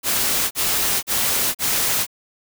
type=noise bursts; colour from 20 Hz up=white; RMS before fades=-20 dBFS; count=4; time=0.03-2.067 s; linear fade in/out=50 ms; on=480 ms; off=39 ms; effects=none